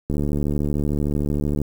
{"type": "click train", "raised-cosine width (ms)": 3, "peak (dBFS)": -11, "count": 112, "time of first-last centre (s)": [0.1, 1.616], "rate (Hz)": 73.2, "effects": ["7-bit"]}